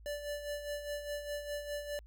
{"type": "tone with tremolo", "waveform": "square", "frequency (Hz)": 584, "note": "D5", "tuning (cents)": -10, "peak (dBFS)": -36, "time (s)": [0.06, 1.99], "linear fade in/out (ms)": 0, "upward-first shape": "sine", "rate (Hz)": 4.9, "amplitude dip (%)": 60, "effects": ["added 54 Hz sine -52 dBFS peak until 2.06 s"]}